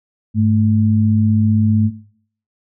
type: tone pair together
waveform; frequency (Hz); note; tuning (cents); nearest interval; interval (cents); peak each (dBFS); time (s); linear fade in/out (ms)
sine; 102.7 / 218.1; G#2 / A3; -19 / -15; octave + minor second; 1304; -14; 0.34-1.91; 50
effects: noise-tail reverb RT60 0.6 s tail -20 dB re dry